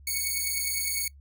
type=beating tone pair; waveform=5% pulse; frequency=2218 / 2227.9 Hz; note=C#7 / C#7; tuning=0 / +8 cents; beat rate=9.9 Hz; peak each=-20 dBFS; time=0.07-1.08 s; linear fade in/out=5 ms; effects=noise-tail reverb RT60 0.1 s tail -22 dB re dry + added 70 Hz sine -48 dBFS peak until 1.2 s